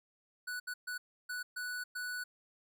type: tone bursts at uneven times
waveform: square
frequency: 1480 Hz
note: F#6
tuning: in tune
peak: -38 dBFS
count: 6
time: 0.47-0.6 / 0.67-0.74 / 0.87-0.98 / 1.29-1.43 / 1.56-1.84 / 1.95-2.24 s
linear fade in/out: 10 ms
effects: none